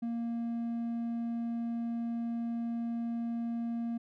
sine tone with hard clipping, 233.1 Hz, A#3, in tune, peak -33 dBFS, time 0.02-3.98 s, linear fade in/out 10 ms, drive 3 dB, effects none

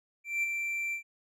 triangle tone with ADSR envelope, 2349 Hz, D7, in tune, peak -24 dBFS, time 0.24-1.03 s, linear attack 190 ms, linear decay 21 ms, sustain -5 dB, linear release 100 ms, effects none

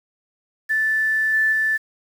sine tone with level steps, 1756 Hz, A6, 4 cents flat, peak -17 / -15 / -17 dBFS, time 0.69-1.78 s, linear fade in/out 20 ms, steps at 1.33 / 1.52 s, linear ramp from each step 10 ms, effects 7-bit

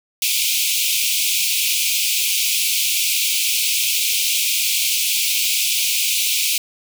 pink high-pass noise, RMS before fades -19 dBFS, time 0.22-6.58 s, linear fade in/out 2 ms, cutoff 2300 Hz, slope 96 dB/octave, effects none

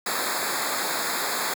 pink noise with comb filter, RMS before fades -27 dBFS, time 0.06-1.54 s, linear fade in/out 5 ms, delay 0.34 ms, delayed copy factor -1, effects high-pass 200 Hz 12 dB/octave

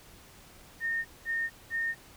sine tone bursts, 1832 Hz, A#6, 31 cents flat, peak -28 dBFS, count 3, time 0.8-1.95 s, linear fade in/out 50 ms, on 250 ms, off 200 ms, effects pink hiss -54 dBFS RMS until 2.16 s

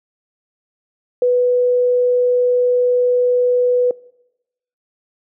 sine tone, 493.9 Hz, B4, in tune, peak -11 dBFS, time 1.22-3.91 s, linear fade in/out 2 ms, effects noise-tail reverb RT60 0.9 s tail -23 dB re dry

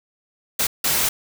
white noise bursts at uneven times, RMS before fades -20 dBFS, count 2, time 0.59-0.67 / 0.84-1.09 s, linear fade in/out 5 ms, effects none

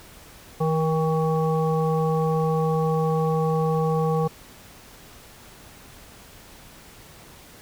harmonic tone with a mistuned harmonic, 160 Hz, D#3, 49 cents sharp, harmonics 1 / 3 / 5 / 7, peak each -22 / -24 / -29 / -31 dBFS, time 0.6-4.28 s, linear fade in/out 10 ms, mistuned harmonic 3, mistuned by -21 cents, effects pink hiss -47 dBFS RMS until 7.61 s

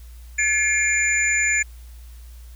sine tone cluster, 1714 / 2148 / 2378 / 7010 Hz, A6 / C7 / D7 / A8, -46 / +45 / +21 / -7 cents, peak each -23 dBFS, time 0.38-1.63 s, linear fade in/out 10 ms, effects added 59 Hz sine -38 dBFS peak until 2.55 s + white hiss -54 dBFS RMS until 2.55 s

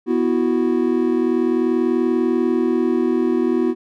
triangle chord, B suspended fourth, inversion none, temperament equal, 246.9 / 329.6 / 370 Hz, B3 / E4 / F#4, 0 / 0 / 0 cents, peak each -18 dBFS, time 0.06-3.75 s, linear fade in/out 50 ms, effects none

